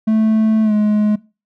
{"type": "tone with pitch glide", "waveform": "triangle", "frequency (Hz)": [219, 210.8], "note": ["A3", "G#3"], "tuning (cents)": [-8, 26], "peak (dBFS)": -9, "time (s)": [0.07, 1.16], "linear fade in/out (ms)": 10, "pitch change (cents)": -66, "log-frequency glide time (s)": [0.63, 0.73], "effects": ["noise-tail reverb RT60 0.3 s tail -21 dB re dry"]}